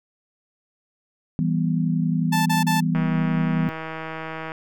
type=chord; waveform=sine; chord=E minor; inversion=none; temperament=equal; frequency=164.81 / 196 / 246.9 Hz; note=E3 / G3 / B3; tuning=0 / 0 / 0 cents; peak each=-21 / -26 / -25 dBFS; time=1.39-3.69 s; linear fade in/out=0 ms
type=tone bursts; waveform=sawtooth; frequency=880 Hz; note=A5; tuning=in tune; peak=-17 dBFS; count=3; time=2.32-2.806 s; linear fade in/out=10 ms; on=140 ms; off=33 ms
type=click train; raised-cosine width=0.5 ms; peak=-17 dBFS; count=252; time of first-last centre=2.95-4.519 s; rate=160 Hz
effects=none